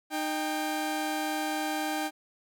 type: tone pair together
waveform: sawtooth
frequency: 307.3 / 790.2 Hz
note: D#4 / G5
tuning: -21 / +14 cents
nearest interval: octave + major third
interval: 1635 cents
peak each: -28 dBFS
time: 0.1-2.11 s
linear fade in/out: 50 ms
effects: none